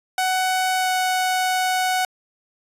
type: tone with pitch glide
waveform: sawtooth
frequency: 746 to 741.7 Hz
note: F#5 to F#5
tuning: +14 to +4 cents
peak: -15 dBFS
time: 0.18-2.05 s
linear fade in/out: 2 ms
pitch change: -10 cents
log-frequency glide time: 0.78-0.89 s
effects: resampled to 32000 Hz